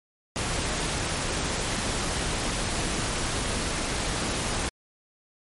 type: noise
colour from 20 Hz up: pink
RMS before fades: -28 dBFS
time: 0.36-4.69 s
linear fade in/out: 0 ms
effects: MP3 48 kbps